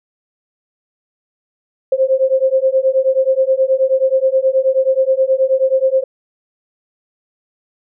sine beating tone pair, 523.3 / 532.7 Hz, C5 / C5, 0 / +31 cents, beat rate 9.4 Hz, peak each -14 dBFS, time 1.92-6.04 s, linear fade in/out 5 ms, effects none

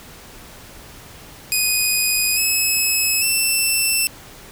10% pulse tone with pitch steps, 2489 / 2580 / 2674 Hz, D#7 / E7 / E7, 0 / -38 / +24 cents, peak -8 dBFS, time 1.52-4.07 s, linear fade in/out 0 ms, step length 850 ms, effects pink hiss -41 dBFS RMS until 4.51 s

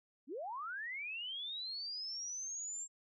sine linear sweep, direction up, 226.4 to 7490 Hz, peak -40 dBFS, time 0.27-2.88 s, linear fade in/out 50 ms, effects none

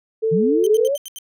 sine tone with vibrato, 438.2 Hz, A4, 7 cents flat, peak -16 dBFS, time 0.22-0.89 s, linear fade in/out 20 ms, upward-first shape sine, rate 3.5 Hz, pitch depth 29 cents each way
sine linear sweep, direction up, 148.6 to 592 Hz, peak -17 dBFS, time 0.31-0.97 s, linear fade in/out 20 ms
15% pulse tone bursts, 3107 Hz, G7, 16 cents flat, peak -24 dBFS, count 6, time 0.64-1.186 s, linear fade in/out 0 ms, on 26 ms, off 78 ms
effects none

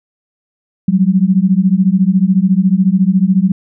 sine beating tone pair, 181.7 / 195.7 Hz, F#3 / G3, -31 / -3 cents, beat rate 14 Hz, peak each -11 dBFS, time 0.88-3.52 s, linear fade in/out 5 ms, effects none

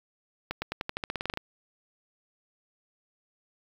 accelerating click train, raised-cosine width 0.3 ms, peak -15 dBFS, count 14, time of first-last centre 0.51-1.374 s, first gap 110 ms, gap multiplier 0.91, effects 7-bit

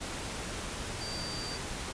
sine tone in noise, 4667 Hz, D8, 12 cents flat, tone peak -39 dBFS, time 1-1.58 s, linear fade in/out 20 ms, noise pink, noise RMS -38 dBFS, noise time 0-1.93 s, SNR -4 dB, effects resampled to 22050 Hz

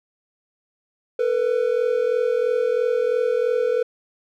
triangle tone pair together, 450.9 / 493.9 Hz, A4 / B4, +42 / 0 cents, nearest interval major second, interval 158 cents, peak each -20 / -18 dBFS, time 1.19-3.83 s, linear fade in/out 5 ms, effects none

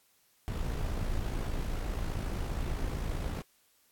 brown noise with amplitude modulation, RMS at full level -31 dBFS, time 0.48-3.42 s, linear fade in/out 0 ms, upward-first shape sine, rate 55.1 Hz, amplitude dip 50%, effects white hiss -68 dBFS RMS until 3.91 s + AAC 64 kbps

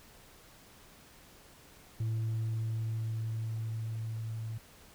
sine tone with level ramp, 111.7 Hz, A2, 27 cents sharp, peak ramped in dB -27 to -35 dBFS, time 2-4.58 s, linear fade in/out 5 ms, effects tanh soft clip ceiling -29 dBFS + pink hiss -57 dBFS RMS until 4.94 s

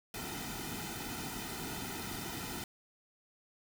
pink noise with comb filter, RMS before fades -41 dBFS, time 0.14-2.64 s, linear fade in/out 2 ms, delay 1.8 ms, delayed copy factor -0.8, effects none

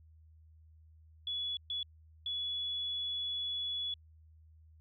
sine tone bursts at uneven times, 3400 Hz, G#7, 40 cents sharp, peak -34 dBFS, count 3, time 1.27-1.57 / 1.7-1.83 / 2.26-3.94 s, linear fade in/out 2 ms, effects added 79 Hz sine -57 dBFS peak until 4.8 s

